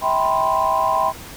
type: chord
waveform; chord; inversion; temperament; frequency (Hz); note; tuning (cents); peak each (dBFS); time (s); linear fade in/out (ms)
sine; C major seventh; first; equal with one note detuned; 646.1 / 784 / 987.8 / 1046.5; E5 / G5 / B5 / C6; -35 / 0 / 0 / 0; -22 / -21 / -20 / -20; 0.01-1.13; 50
effects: tanh soft clip ceiling -7 dBFS + pink hiss -37 dBFS RMS until 1.36 s